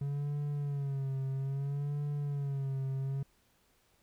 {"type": "tone with vibrato", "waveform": "triangle", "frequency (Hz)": 139.8, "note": "C#3", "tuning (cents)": 15, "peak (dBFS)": -30, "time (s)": [0.01, 3.23], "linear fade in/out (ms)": 5, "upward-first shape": "sine", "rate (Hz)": 0.61, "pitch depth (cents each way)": 72, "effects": ["pink hiss -70 dBFS RMS until 4.02 s"]}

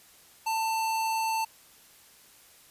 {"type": "tone", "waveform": "square", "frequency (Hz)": 891, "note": "A5", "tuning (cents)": 22, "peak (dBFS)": -27, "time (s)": [0.46, 1.45], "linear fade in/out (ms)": 10, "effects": ["white hiss -56 dBFS RMS until 2.7 s", "resampled to 32000 Hz"]}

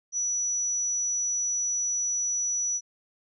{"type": "tone", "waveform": "sine", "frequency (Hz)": 5900, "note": "F#8", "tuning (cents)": -6, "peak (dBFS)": -25, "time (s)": [0.12, 2.81], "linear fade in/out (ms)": 50, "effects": []}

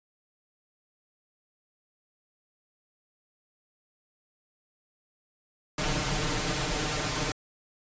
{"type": "noise with comb filter", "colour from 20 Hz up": "pink", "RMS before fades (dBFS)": -29, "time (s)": [5.78, 7.32], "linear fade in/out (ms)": 2, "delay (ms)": 6.6, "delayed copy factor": 0.9, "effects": ["resampled to 16000 Hz"]}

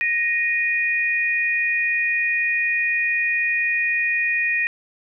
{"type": "tone pair together", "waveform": "sine", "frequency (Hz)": [1871.7, 2459], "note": ["A#6", "D#7"], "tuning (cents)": [7, -21], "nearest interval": "perfect fourth", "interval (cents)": 472, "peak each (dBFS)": -21, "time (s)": [0.01, 4.67], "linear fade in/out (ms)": 0, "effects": []}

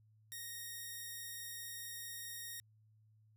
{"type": "tone", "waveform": "5% pulse", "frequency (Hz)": 1864.7, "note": "A#6", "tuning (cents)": 0, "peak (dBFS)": -34, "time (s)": [0.32, 2.6], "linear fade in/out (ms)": 0, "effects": ["added 108 Hz sine -65 dBFS peak until 3.36 s"]}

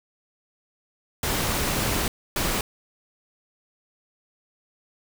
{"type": "noise bursts at uneven times", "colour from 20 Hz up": "pink", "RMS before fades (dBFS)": -25, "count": 2, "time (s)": [[1.23, 2.08], [2.36, 2.61]], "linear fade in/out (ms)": 2, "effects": []}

